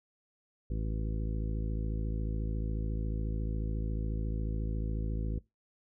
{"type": "harmonic tone", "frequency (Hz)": 54.1, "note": "A1", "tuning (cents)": -29, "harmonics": [1, 2, 3, 4, 5, 6, 7, 9], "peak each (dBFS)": [-32, -38, -42, -44, -46, -48, -49, -51], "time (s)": [0.7, 5.39], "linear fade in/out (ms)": 5, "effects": ["noise-tail reverb RT60 0.2 s tail -21 dB re dry"]}